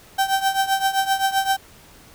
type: tone with tremolo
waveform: 35% pulse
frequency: 777 Hz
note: G5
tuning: 16 cents flat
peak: -13 dBFS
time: 0.18-1.57 s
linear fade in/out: 10 ms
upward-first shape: triangle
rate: 7.7 Hz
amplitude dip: 85%
effects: pink hiss -48 dBFS RMS until 2.14 s